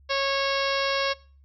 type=harmonic tone; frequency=549 Hz; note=C#5; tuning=17 cents flat; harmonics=1 / 2 / 3 / 4 / 5 / 6 / 7 / 8 / 9 / 10; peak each=-27 / -30 / -32 / -33 / -34 / -35 / -35 / -36 / -37 / -37 dBFS; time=0.09-1.14 s; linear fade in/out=20 ms; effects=noise-tail reverb RT60 0.4 s tail -22 dB re dry + added 69 Hz sine -52 dBFS peak until 1.44 s